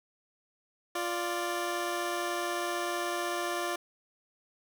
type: tone pair together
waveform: 15% pulse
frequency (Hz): 349.2 / 587.3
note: F4 / D5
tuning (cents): 0 / 0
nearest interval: major sixth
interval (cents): 900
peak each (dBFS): -26 / -29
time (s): 0.95-3.76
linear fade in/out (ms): 5
effects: none